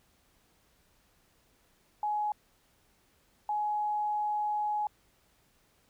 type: tone bursts at uneven times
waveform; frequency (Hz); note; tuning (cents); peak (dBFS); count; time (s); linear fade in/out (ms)
sine; 840; G#5; +19; -28; 2; 2.03-2.32 / 3.49-4.87; 2
effects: pink hiss -68 dBFS RMS until 5.89 s